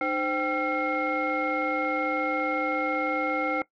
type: tone cluster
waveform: sine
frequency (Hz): 304.5 / 520 / 779 / 1359 / 2149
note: D#4 / C5 / G5 / F6 / C7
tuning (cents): -37 / -11 / -11 / -48 / +46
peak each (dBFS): -30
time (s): 0.01-3.62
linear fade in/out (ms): 2
effects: noise-tail reverb RT60 0.1 s tail -19 dB re dry + tanh soft clip ceiling -17 dBFS